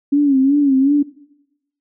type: tone with vibrato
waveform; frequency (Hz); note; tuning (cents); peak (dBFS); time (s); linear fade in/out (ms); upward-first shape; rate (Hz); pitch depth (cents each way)
sine; 277.2; C#4; 0; -10; 0.12-1.03; 10; sine; 2.7; 92
effects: noise-tail reverb RT60 0.9 s tail -21 dB re dry